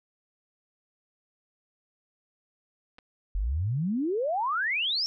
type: clicks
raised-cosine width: 0.3 ms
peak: -34 / -33 dBFS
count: 2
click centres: 2.984 / 2.988 s
type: exponential sweep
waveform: sine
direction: up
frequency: 42.48 to 5588 Hz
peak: -25 dBFS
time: 3.35-5.06 s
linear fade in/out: 0 ms
effects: none